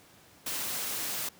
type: noise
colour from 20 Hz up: white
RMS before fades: -34 dBFS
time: 0.46-1.29 s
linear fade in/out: 5 ms
effects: pink hiss -57 dBFS RMS until 1.39 s + high-pass 100 Hz 12 dB/octave